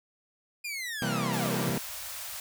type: linear sweep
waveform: sawtooth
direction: down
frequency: 2458 to 71.9 Hz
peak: -30 dBFS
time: 0.64-1.71 s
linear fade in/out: 10 ms
type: chord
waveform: sawtooth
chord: C dominant seventh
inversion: none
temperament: equal with one note detuned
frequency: 130.81 / 167.21 / 196 / 233.1 Hz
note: C3 / E3 / G3 / Bb3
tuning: 0 / +25 / 0 / 0 cents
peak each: -30 dBFS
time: 1.02-1.78 s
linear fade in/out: 2 ms
type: band-stop noise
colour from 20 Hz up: white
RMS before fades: -39 dBFS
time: 1.33-2.4 s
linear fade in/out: 2 ms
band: 110 to 540 Hz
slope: 48 dB/octave
effects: none